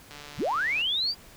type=click train; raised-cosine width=0.2 ms; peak=-26 dBFS; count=104; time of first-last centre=0.11-0.815 s; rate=146 Hz
type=linear sweep; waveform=sine; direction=up; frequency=37.97 to 4843 Hz; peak=-24 dBFS; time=0.37-1.15 s; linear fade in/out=50 ms
effects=pink hiss -51 dBFS RMS until 1.36 s